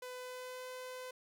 sawtooth tone with pitch glide, 502 to 508.4 Hz, B4 to C5, +28 to -50 cents, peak -40 dBFS, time 0.02-1.11 s, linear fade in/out 5 ms, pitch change +22 cents, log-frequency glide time 0.15-0.68 s, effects none

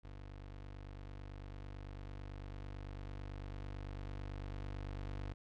25% pulse tone with level ramp, 49 Hz, G1, in tune, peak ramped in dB -45 to -37 dBFS, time 0.03-5.34 s, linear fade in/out 20 ms, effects low-pass 4000 Hz 12 dB/octave

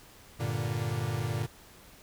45% pulse chord, G minor, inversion none, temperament equal, 98 / 116.54 / 146.83 Hz, G2 / Bb2 / D3, 0 / 0 / 0 cents, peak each -36 / -32 / -35 dBFS, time 0.39-1.47 s, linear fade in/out 20 ms, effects pink hiss -54 dBFS RMS until 2.02 s

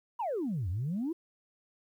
sine exponential two-way sweep, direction down then up, 1017 to 82.9 to 352.6 Hz, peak -29 dBFS, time 0.19-1.13 s, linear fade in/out 10 ms, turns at 0.69 s, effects tanh soft clip ceiling -27 dBFS + 11-bit

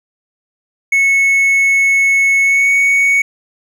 triangle tone with pitch glide, 2200 to 2228 Hz, C#7 to C#7, -14 to +8 cents, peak -7 dBFS, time 0.92-3.22 s, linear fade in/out 5 ms, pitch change +22 cents, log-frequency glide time 2.43-2.71 s, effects none

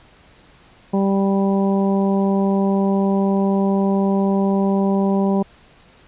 harmonic tone, 196 Hz, G3, in tune, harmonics 1 / 2 / 3 / 4 / 5, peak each -16 / -22 / -26 / -28 / -30 dBFS, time 0.93-5.43 s, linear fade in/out 10 ms, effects pink hiss -50 dBFS RMS until 6.07 s + resampled to 8000 Hz

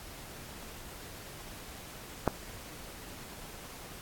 click, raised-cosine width 1 ms, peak -10 dBFS, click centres 2.277 s, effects pink hiss -47 dBFS RMS until 4.01 s + AAC 64 kbps

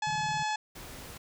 harmonic tone, 855 Hz, A5, 50 cents flat, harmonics 1 / 2 / 3 / 4 / 5 / 6 / 7 / 8 / 9, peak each -30 / -36 / -40 / -42 / -44 / -46 / -47 / -48 / -49 dBFS, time 0.02-0.56 s, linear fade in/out 5 ms
sine tone bursts, 149.9 Hz, D3, 36 cents sharp, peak -37 dBFS, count 7, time 0.07-0.428 s, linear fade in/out 0 ms, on 34 ms, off 20 ms
pink noise, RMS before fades -45 dBFS, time 0.75-1.18 s, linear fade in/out 10 ms
effects none

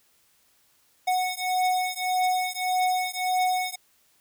square beating tone pair, 736 / 737.7 Hz, F#5 / F#5, -9 / -5 cents, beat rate 1.7 Hz, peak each -27 dBFS, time 1.07-3.76 s, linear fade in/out 10 ms, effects white hiss -64 dBFS RMS until 4.2 s

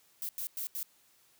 violet noise bursts at uneven times, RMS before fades -37 dBFS, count 4, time 0.22-0.29 / 0.38-0.47 / 0.57-0.67 / 0.75-0.83 s, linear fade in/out 0 ms, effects white hiss -66 dBFS RMS until 1.39 s + high-pass 60 Hz 12 dB/octave

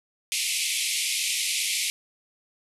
pink band-pass noise, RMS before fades -27 dBFS, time 0.32-1.9 s, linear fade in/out 0 ms, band 2100 to 12000 Hz, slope 96 dB/octave, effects none

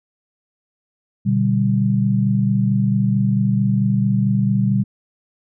sine chord, G major, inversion first, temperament just, 122.5 / 147 / 196 Hz, B2 / D3 / G3, -14 / +2 / 0 cents, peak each -18 / -23 / -17 dBFS, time 1.25-4.84 s, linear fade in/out 20 ms, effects none

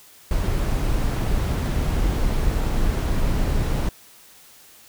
brown noise, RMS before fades -21 dBFS, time 0.31-3.89 s, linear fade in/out 2 ms, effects white hiss -49 dBFS RMS until 4.88 s

